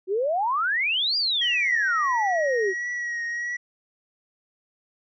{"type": "exponential two-way sweep", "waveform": "sine", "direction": "up then down", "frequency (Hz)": [360, 4910, 360], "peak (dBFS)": -21, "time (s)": [0.07, 2.74], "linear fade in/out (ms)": 50, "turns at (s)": 1.17}
{"type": "tone with vibrato", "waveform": "triangle", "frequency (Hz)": 1908, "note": "A#6", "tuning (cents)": 40, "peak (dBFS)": -25, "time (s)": [1.41, 3.57], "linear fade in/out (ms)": 10, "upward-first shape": "triangle", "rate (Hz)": 1.5, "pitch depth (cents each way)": 40}
{"effects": ["resampled to 16000 Hz"]}